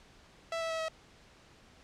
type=tone with pitch steps; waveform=sawtooth; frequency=661 / 654.5 / 648.1 / 641.8 Hz; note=E5 / E5 / E5 / E5; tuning=+5 / -13 / -30 / -46 cents; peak=-29 dBFS; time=0.52-0.884 s; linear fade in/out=2 ms; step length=91 ms; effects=pink hiss -59 dBFS RMS until 1.83 s + low-pass 6000 Hz 12 dB/octave